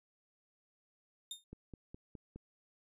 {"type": "tone with exponential decay", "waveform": "sawtooth", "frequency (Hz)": 3649, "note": "A#7", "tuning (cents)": -38, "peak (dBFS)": -35, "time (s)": [1.31, 1.44], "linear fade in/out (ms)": 2, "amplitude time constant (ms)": 28}
{"type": "click train", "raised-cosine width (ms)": 3, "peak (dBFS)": -35, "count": 5, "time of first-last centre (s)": [1.53, 2.36], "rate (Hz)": 4.82}
{"effects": ["resampled to 32000 Hz"]}